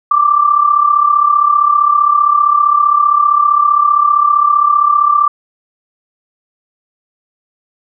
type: tone with amplitude modulation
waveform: sine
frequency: 1174.7 Hz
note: D6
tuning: in tune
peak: -4 dBFS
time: 0.11-5.28 s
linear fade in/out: 5 ms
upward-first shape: sine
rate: 35.3 Hz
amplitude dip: 70%
effects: none